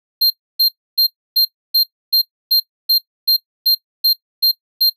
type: tone bursts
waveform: square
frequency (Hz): 4186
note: C8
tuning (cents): 0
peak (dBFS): -10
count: 13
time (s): 0.21-4.899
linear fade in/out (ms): 10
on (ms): 93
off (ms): 290
effects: noise-tail reverb RT60 0.1 s tail -19 dB re dry